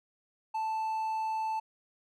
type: tone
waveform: triangle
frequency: 880 Hz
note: A5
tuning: in tune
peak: -28 dBFS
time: 0.54-1.6 s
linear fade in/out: 10 ms
effects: none